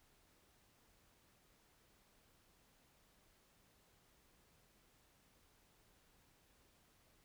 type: silence
effects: pink hiss -72 dBFS RMS until 7.24 s